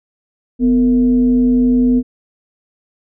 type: tone with frequency modulation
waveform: sine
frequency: 249.8 Hz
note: B3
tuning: 20 cents sharp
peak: -9 dBFS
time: 0.59-2.03 s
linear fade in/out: 50 ms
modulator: 206 Hz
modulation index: 0.39
effects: none